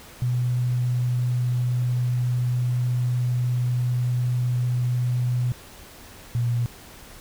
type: tone pair in turn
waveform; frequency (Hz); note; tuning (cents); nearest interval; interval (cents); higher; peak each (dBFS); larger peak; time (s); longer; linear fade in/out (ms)
sine; 123.5 / 119.64; B2 / A#2; 0 / +45; minor second; 55; first; -20; neither; 0.22-5.52 / 6.35-6.66; first; 0
effects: pink hiss -45 dBFS RMS until 7.2 s